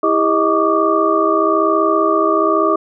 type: tone cluster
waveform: sine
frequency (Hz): 327.5 / 402.4 / 628 / 1142 / 1203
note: E4 / G4 / D#5 / D6 / D6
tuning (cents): -11 / +45 / +16 / -49 / +41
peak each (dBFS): -18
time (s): 0.03-2.76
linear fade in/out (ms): 5
effects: none